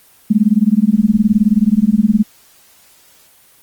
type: tone with tremolo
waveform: sine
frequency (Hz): 212.1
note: G#3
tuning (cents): +37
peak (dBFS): -5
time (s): 0.3-2.24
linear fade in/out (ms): 10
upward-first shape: sine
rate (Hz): 19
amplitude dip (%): 100
effects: white hiss -48 dBFS RMS until 3.62 s + Opus 24 kbps